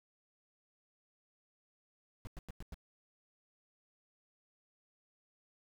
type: noise bursts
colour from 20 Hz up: brown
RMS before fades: -44 dBFS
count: 5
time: 2.25-2.743 s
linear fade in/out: 0 ms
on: 21 ms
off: 97 ms
effects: none